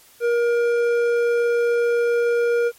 triangle tone with hard clipping, 473.6 Hz, A#4, 27 cents sharp, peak -18 dBFS, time 0.2-2.72 s, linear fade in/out 50 ms, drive 12 dB, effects white hiss -51 dBFS RMS until 2.78 s + MP3 64 kbps

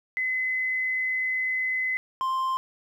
sine / triangle tone pair in turn, 2032 / 1048.2 Hz, B6 / C6, +49 / +3 cents, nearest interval major seventh, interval 1146 cents, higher first, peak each -24 / -22 dBFS, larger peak second, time 0.17-1.97 / 2.21-2.57 s, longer first, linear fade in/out 0 ms, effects 10-bit

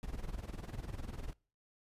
brown noise with tremolo, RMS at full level -39 dBFS, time 0.03-1.33 s, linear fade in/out 0 ms, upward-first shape sine, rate 20 Hz, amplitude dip 80%, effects noise-tail reverb RT60 0.4 s tail -25 dB re dry + resampled to 32000 Hz

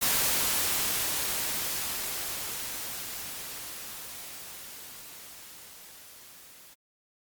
white noise with level ramp, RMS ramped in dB -25 to -52 dBFS, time 0.01-6.75 s, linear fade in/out 20 ms, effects Opus 48 kbps

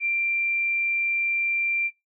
sine tone, 2365 Hz, D7, 12 cents sharp, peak -21 dBFS, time 0-1.91 s, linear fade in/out 50 ms, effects noise-tail reverb RT60 0.2 s tail -24 dB re dry

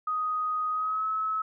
sine tone with pitch glide, 1249 to 1292.3 Hz, D#6 to E6, +6 to -35 cents, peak -26 dBFS, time 0.07-1.42 s, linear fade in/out 5 ms, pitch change +59 cents, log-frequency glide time 0.71-1.06 s, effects none

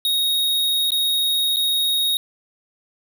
square tone with dropouts, 3754 Hz, A#7, 11 cents sharp, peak -18 dBFS, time 0.05-2.17 s, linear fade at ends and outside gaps 1 ms, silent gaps 0.905-0.919 / 1.561-1.568 s, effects none

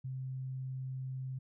sine tone, 130.81 Hz, C3, in tune, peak -37 dBFS, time 0.04-1.39 s, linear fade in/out 10 ms, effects none

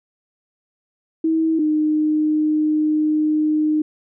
sine tone pair in turn, 321.5 / 306.5 Hz, E4 / D#4, -43 / -26 cents, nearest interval minor second, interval 83 cents, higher first, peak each -15 dBFS, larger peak neither, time 1.24-1.59 / 1.59-3.82 s, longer second, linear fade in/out 5 ms, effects none

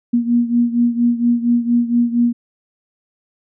sine beating tone pair, 237 / 241.3 Hz, A#3 / B3, +29 / -40 cents, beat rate 4.3 Hz, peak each -14 / -18 dBFS, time 0.13-2.33 s, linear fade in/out 10 ms, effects none

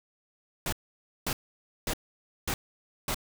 pink noise bursts, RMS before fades -30 dBFS, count 5, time 0.66-3.145 s, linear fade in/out 2 ms, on 65 ms, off 540 ms, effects none

